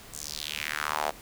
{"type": "tone with high-pass filter sweep", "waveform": "sawtooth", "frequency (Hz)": 75.3, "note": "D2", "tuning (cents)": 44, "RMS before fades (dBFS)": -33, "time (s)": [0.13, 1.11], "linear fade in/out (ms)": 10, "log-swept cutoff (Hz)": [7800, 660], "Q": 2.8, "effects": ["pink hiss -48 dBFS RMS until 1.21 s"]}